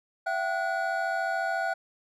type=tone cluster; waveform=triangle; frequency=672 / 766 / 1460 Hz; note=E5 / G5 / F#6; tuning=+33 / -40 / -24 cents; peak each=-29 dBFS; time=0.26-1.74 s; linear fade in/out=10 ms; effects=none

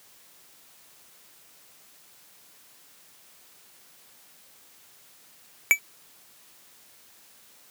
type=tone with exponential decay; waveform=square; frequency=2304 Hz; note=D7; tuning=34 cents flat; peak=-10 dBFS; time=5.71-5.79 s; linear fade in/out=0 ms; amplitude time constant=17 ms; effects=white hiss -55 dBFS RMS until 7.7 s + high-pass 100 Hz 12 dB/octave

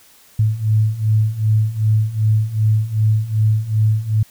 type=beating tone pair; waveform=sine; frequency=106.9 / 109.5 Hz; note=A2 / A2; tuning=-49 / -8 cents; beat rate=2.6 Hz; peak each=-18 / -15 dBFS; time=0.39-4.23 s; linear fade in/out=5 ms; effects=white hiss -49 dBFS RMS until 4.3 s

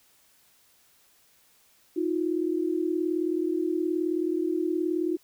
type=tone pair together; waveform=sine; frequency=317.9 / 356.8 Hz; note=D#4 / F4; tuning=+37 / +37 cents; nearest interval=major second; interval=200 cents; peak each=-27 dBFS; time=1.96-5.17 s; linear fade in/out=10 ms; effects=white hiss -62 dBFS RMS until 5.23 s

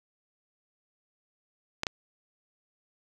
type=clicks; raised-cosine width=0.2 ms; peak=-11 dBFS; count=2; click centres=1.834 / 1.868 s; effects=none

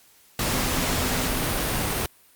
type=tone in noise; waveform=sine; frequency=252.9 Hz; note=B3; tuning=41 cents sharp; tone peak=-34 dBFS; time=0.53-1.44 s; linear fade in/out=2 ms; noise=pink; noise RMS=-25 dBFS; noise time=0.39-2.06 s; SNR=-12 dB; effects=white hiss -56 dBFS RMS until 2.35 s + Opus 48 kbps

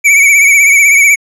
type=tone with vibrato; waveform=square; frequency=2271 Hz; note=C#7; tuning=41 cents sharp; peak=-4 dBFS; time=0.04-1.16 s; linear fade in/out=20 ms; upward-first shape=triangle; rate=16 Hz; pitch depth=72 cents each way; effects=low-pass 11000 Hz 12 dB/octave

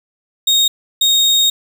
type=tone pair in turn; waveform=35% pulse; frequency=3722 / 3722 Hz; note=A#7 / A#7; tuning=-3 / -3 cents; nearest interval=unison; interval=0 cents; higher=neither; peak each=-8 dBFS; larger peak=neither; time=0.47-0.68 / 1.01-1.5 s; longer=second; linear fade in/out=5 ms; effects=none

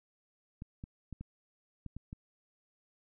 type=clicks; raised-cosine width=5 ms; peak=-30 dBFS; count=7; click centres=0.621 / 0.839 / 1.127 / 1.21 / 1.863 / 1.966 / 2.129 s; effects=none

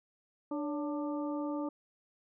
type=harmonic tone with a mistuned harmonic; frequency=296.5 Hz; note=D4; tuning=17 cents sharp; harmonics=1 / 2 / 3 / 4; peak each=-34 / -40 / -44 / -46 dBFS; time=0.51-1.69 s; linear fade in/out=5 ms; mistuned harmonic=2; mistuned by=-67 cents; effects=none

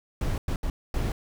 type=noise bursts at uneven times; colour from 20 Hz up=brown; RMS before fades=-27 dBFS; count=4; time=0.21-0.38 / 0.48-0.56 / 0.63-0.7 / 0.94-1.12 s; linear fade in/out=2 ms; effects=none

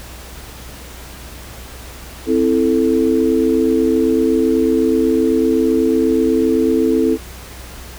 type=chord; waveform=sine; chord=A minor; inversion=first; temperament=equal; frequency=261.6 / 329.6 / 440 Hz; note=C4 / E4 / A4; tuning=0 / 0 / 0 cents; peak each=-16 dBFS; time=2.26-7.18 s; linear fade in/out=50 ms; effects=added 62 Hz sine -35 dBFS peak until 7.98 s + pink hiss -36 dBFS RMS until 7.98 s

